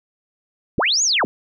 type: linear two-way sweep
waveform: sine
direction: up then down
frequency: 61.74 to 7010 to 105.6 Hz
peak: -15 dBFS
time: 0.78-1.25 s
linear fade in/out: 0 ms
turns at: 1.03 s
effects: none